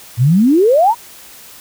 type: exponential sweep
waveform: sine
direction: up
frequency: 110.5 to 987.8 Hz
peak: -7 dBFS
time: 0.17-0.95 s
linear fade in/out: 50 ms
effects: white hiss -38 dBFS RMS until 1.6 s